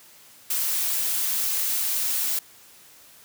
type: noise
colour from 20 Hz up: blue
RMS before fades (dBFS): -25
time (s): 0.5-2.39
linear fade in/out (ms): 5
effects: white hiss -51 dBFS RMS until 3.24 s + high-pass 60 Hz 12 dB/octave